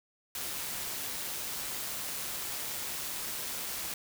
white noise with amplitude modulation, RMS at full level -36 dBFS, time 0.35-3.94 s, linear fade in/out 2 ms, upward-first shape sine, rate 142 Hz, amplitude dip 25%, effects none

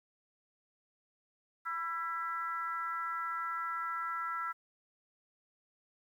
harmonic tone with a mistuned harmonic, 329.6 Hz, E4, in tune, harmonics 3 / 4 / 5 / 6, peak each -45 / -35 / -45 / -46 dBFS, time 1.65-4.53 s, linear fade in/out 20 ms, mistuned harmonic 4, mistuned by +31 cents, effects 11-bit

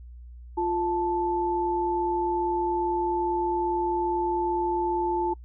sine tone pair together, 349.2 / 877.6 Hz, F4 / A5, 0 / -5 cents, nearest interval octave + major third, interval 1595 cents, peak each -26 dBFS, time 0.57-5.34 s, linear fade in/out 10 ms, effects noise-tail reverb RT60 0.1 s tail -26 dB re dry + added 60 Hz sine -41 dBFS peak until 5.44 s

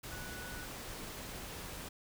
sine tone in noise, 1477 Hz, F#6, 3 cents flat, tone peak -48 dBFS, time 0.11-0.66 s, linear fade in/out 10 ms, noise pink, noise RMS -45 dBFS, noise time 0.03-1.89 s, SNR -6 dB, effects none

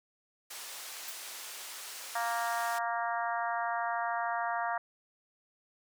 white band-pass noise, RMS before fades -44 dBFS, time 0.5-2.79 s, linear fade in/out 10 ms, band 580 to 11000 Hz, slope 12 dB/octave
violet noise with exponential decay, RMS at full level -38 dBFS, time 1.08-1.24 s, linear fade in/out 1 ms, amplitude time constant 33 ms
harmonic tone, 233.1 Hz, A#3, in tune, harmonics 3 / 4 / 5 / 6 / 7 / 8, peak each -34 / -36 / -38 / -40 / -41 / -42 dBFS, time 2.15-4.78 s, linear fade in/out 5 ms
effects none

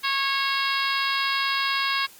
harmonic tone, 548 Hz, C#5, 20 cents flat, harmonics 2 / 3 / 4 / 5 / 6 / 7 / 8 / 9, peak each -27 / -29 / -30 / -31 / -32 / -32 / -33 / -34 dBFS, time 0.03-2.07 s, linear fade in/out 20 ms, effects white hiss -49 dBFS RMS until 2.19 s + Opus 48 kbps

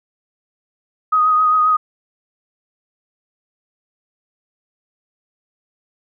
sine tone with vibrato, 1250 Hz, D#6, 8 cents sharp, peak -11 dBFS, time 1.12-1.77 s, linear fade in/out 10 ms, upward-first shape triangle, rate 7.5 Hz, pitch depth 27 cents each way, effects none

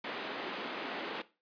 pink band-pass noise, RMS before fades -40 dBFS, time 0.04-1.22 s, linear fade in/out 5 ms, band 250 to 3700 Hz, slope 24 dB/octave, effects noise-tail reverb RT60 0.3 s tail -17 dB re dry + resampled to 11025 Hz

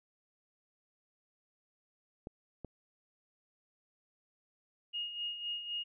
clicks, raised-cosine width 2 ms, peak -29 dBFS, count 2, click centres 2.271 / 2.647 s
sine tone with tremolo, 2860 Hz, F7, 41 cents sharp, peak -34 dBFS, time 4.93-5.84 s, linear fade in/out 20 ms, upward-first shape sine, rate 3.9 Hz, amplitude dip 60%
effects none

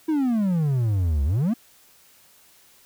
triangle exponential two-way sweep, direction down then up, 326.4 to 67.1 to 250.3 Hz, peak -17 dBFS, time 0.08-1.54 s, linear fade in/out 10 ms, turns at 1.24 s, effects white hiss -55 dBFS RMS until 2.85 s

